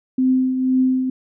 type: tone with tremolo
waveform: sine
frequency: 258.4 Hz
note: C4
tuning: 21 cents flat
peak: -12 dBFS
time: 0.18-1.1 s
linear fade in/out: 5 ms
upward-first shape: triangle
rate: 2 Hz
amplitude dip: 55%
effects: none